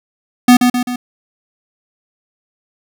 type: tone with echo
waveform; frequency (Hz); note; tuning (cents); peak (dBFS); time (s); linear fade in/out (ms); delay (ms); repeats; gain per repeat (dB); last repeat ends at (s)
square; 246.9; B3; 0; -4; 0.48-0.57; 5; 130; 3; -5; 0.96
effects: none